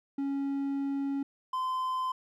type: tone pair in turn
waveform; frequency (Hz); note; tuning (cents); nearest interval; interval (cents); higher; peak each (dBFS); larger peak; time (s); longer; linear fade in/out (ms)
triangle; 277.2 / 1029.8; C#4 / C6; 0 / -28; octave + major seventh; 2272; second; -27; neither; 0.18-1.23 / 1.53-2.12; first; 5
effects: none